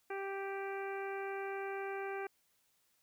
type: harmonic tone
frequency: 392 Hz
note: G4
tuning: in tune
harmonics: 1 / 2 / 3 / 4 / 5 / 6 / 7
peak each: -40 / -44 / -50 / -47 / -53 / -50 / -60 dBFS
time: 0.1-2.27 s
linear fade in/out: 5 ms
effects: white hiss -75 dBFS RMS until 3.02 s